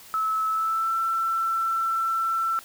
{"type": "tone with pitch glide", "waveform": "sine", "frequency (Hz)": [1300, 1339.6], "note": ["E6", "E6"], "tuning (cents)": [-24, 27], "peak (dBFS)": -22, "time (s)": [0.14, 2.59], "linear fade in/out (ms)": 0, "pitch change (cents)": 51, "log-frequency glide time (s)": [0.48, 0.94], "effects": ["white hiss -47 dBFS RMS until 2.64 s"]}